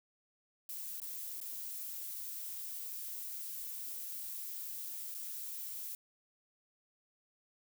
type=noise with dropouts; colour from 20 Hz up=violet; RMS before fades=-43 dBFS; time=0.69-5.95 s; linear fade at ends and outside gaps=1 ms; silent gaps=1.001-1.018 / 1.403-1.413 / 5.143-5.148 s; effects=none